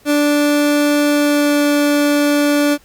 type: tone with pitch glide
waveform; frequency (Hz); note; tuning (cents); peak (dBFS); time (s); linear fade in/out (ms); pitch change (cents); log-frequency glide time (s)
30% pulse; 292.6 to 290.9; D4 to D4; -6 to -16; -9; 0.05-2.78; 50; -10; 1.06-1.65
effects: pink hiss -50 dBFS RMS until 2.84 s + Opus 48 kbps